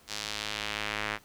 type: tone with band-pass filter sweep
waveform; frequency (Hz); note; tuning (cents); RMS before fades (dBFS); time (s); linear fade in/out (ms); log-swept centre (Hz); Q
square; 52.9; G#1; +33; -35; 0.07-1.19; 50; 5100 to 1900; 1.3
effects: pink hiss -59 dBFS RMS until 1.24 s